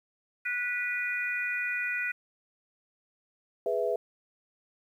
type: harmonic tone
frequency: 490.3 Hz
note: B4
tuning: 13 cents flat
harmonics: 3 / 4 / 5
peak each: -33 / -33 / -33 dBFS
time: 0.45-2.12 s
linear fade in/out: 10 ms
type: chord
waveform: sine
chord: E major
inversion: first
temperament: equal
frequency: 415.3 / 493.9 / 659.3 Hz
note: G#4 / B4 / E5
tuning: 0 / 0 / 0 cents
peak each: -31 / -30 / -30 dBFS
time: 3.66-3.96 s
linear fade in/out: 2 ms
effects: 10-bit